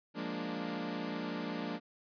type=chord; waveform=sawtooth; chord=Bb dominant seventh; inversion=second; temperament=equal; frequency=174.61 / 207.7 / 233.1 / 293.7 Hz; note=F3 / Ab3 / Bb3 / D4; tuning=0 / 0 / 0 / 0 cents; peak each=-39 / -39 / -37 / -37 dBFS; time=0.14-1.8 s; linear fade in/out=50 ms; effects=resampled to 11025 Hz